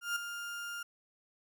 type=tone with ADSR envelope; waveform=35% pulse; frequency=1405 Hz; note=F6; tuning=10 cents sharp; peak=-28 dBFS; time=0.01-0.83 s; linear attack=150 ms; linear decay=7 ms; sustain=-9 dB; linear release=6 ms; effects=none